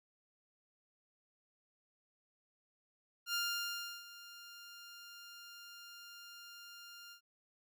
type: tone with ADSR envelope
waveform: 15% pulse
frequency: 1401 Hz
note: F6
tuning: 5 cents sharp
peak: -27 dBFS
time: 3.26-7.21 s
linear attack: 80 ms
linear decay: 690 ms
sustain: -18 dB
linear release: 94 ms
effects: none